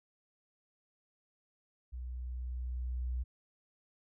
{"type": "tone with level ramp", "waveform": "sine", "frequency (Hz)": 62, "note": "B1", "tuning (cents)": 7, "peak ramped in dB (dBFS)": [-39, -32], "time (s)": [1.92, 3.24], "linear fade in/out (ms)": 20, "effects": []}